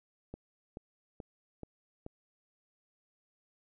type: click train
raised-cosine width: 2 ms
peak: -29 dBFS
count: 5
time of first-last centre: 0.34-2.064 s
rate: 2.32 Hz
effects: none